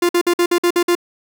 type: tone bursts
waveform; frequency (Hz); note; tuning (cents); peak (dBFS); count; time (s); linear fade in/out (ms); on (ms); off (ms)
45% pulse; 349.2; F4; 0; -12; 8; 0.02-0.952; 5; 71; 52
effects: none